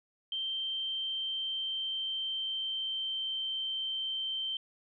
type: tone with pitch glide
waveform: sine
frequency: 3136 to 3118 Hz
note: G7 to G7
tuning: 0 to -10 cents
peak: -32 dBFS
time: 0.32-4.57 s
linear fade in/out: 2 ms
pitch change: -10 cents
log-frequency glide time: 0.5-3.39 s
effects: none